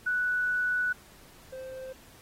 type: tone pair in turn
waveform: sine / triangle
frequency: 1480 / 521.8 Hz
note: F#6 / C5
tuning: 0 / -5 cents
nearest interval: octave + tritone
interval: 1805 cents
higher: first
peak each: -25 / -36 dBFS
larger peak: first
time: 0.06-0.93 / 1.52-1.93 s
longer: first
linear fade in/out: 10 ms
effects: pink hiss -55 dBFS RMS until 2.21 s + AAC 48 kbps